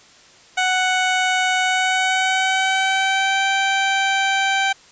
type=tone with pitch glide; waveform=15% pulse; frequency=742 to 778.4 Hz; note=F#5 to G5; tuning=+5 to -12 cents; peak=-10 dBFS; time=0.57-4.73 s; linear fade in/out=10 ms; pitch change=+83 cents; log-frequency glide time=1.62-3.46 s; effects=white hiss -48 dBFS RMS until 4.91 s + resampled to 16000 Hz